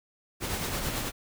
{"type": "noise with tremolo", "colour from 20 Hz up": "pink", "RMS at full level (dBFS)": -30, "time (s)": [0.4, 1.12], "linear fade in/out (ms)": 50, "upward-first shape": "sine", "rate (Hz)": 9.1, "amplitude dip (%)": 40, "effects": []}